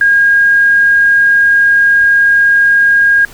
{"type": "tone", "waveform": "sine", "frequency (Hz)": 1626, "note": "G#6", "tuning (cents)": -37, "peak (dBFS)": -5, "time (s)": [0.01, 3.25], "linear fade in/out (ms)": 2, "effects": ["pink hiss -36 dBFS RMS until 3.33 s"]}